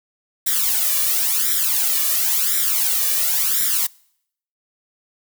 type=noise with flanger; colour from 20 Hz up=blue; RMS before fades=-19 dBFS; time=0.46-3.87 s; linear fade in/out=10 ms; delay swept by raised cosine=0.54 to 1.74 ms; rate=0.95 Hz; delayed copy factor=+0.9; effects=noise-tail reverb RT60 0.7 s tail -25 dB re dry